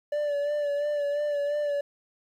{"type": "tone with vibrato", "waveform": "triangle", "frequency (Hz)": 582, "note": "D5", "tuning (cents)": -16, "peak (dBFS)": -23, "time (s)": [0.12, 1.81], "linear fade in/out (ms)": 5, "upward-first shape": "sine", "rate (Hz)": 2.9, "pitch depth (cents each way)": 33, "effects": ["10-bit"]}